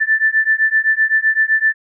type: beating tone pair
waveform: sine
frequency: 1760 / 1767.8 Hz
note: A6 / A6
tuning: 0 / +8 cents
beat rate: 7.8 Hz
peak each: -15 dBFS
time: 0-1.74 s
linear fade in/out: 20 ms
effects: none